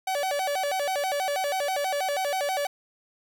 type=tone with vibrato; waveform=45% pulse; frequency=660 Hz; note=E5; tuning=2 cents sharp; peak=-25 dBFS; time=0.07-2.67 s; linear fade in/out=5 ms; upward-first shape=square; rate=6.2 Hz; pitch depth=240 cents each way; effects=9-bit